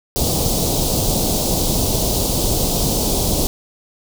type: band-stop noise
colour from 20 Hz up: pink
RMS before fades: -18 dBFS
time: 0.16-3.47 s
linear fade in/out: 0 ms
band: 780 to 3800 Hz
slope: 24 dB/octave
effects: none